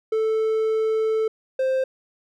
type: tone pair in turn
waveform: triangle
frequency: 440 / 524.3 Hz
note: A4 / C5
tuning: 0 / +3 cents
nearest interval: minor third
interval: 303 cents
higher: second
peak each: -17 dBFS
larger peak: neither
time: 0.12-1.28 / 1.59-1.84 s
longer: first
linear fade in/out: 5 ms
effects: none